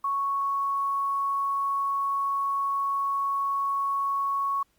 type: tone with quantisation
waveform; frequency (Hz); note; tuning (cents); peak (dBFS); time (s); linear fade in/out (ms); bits
sine; 1108.7; C#6; 0; -24; 0.04-4.63; 5; 9
effects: pink hiss -69 dBFS RMS until 4.78 s + Opus 24 kbps